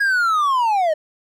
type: linear sweep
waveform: triangle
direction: down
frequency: 1661.2 to 598 Hz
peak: -13 dBFS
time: 0-0.94 s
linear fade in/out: 10 ms
effects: none